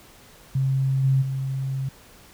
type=tone with level steps; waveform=sine; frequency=134 Hz; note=C3; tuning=42 cents sharp; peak=-19 / -16 / -24 dBFS; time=0.55-1.89 s; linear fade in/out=5 ms; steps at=1.03 / 1.21 s; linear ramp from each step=20 ms; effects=pink hiss -50 dBFS RMS until 2.33 s